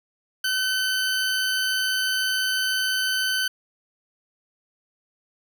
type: tone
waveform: 20% pulse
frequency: 1522 Hz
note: F#6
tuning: 48 cents sharp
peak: -17 dBFS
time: 0.44-3.48 s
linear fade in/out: 5 ms
effects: none